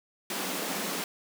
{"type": "high-pass noise", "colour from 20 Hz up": "pink", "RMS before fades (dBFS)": -33, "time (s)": [0.3, 1.04], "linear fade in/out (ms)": 2, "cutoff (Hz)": 170, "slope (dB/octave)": 96, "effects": []}